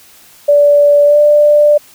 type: tone with pitch glide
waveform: sine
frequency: 580 to 591.5 Hz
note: D5 to D5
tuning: -22 to +12 cents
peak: -4 dBFS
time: 0.48-1.78 s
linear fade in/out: 10 ms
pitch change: +34 cents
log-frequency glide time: 1.05-1.18 s
effects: white hiss -42 dBFS RMS until 1.94 s